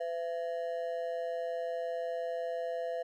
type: ring-modulated tone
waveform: triangle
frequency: 590 Hz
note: D5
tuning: 8 cents sharp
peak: -28 dBFS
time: 0-3.03 s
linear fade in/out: 10 ms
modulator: 82.8 Hz
effects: none